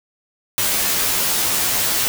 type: noise with comb filter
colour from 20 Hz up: white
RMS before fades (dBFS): -19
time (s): 0.58-2.08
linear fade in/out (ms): 0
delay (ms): 13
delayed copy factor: -0.85
effects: none